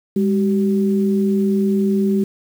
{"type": "tone pair together", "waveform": "sine", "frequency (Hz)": [202.7, 382.6], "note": ["G#3", "G4"], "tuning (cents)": [-42, -42], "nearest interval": "major seventh", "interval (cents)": 1100, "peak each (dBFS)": [-15, -20], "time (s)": [0.16, 2.24], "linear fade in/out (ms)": 5, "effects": ["7-bit"]}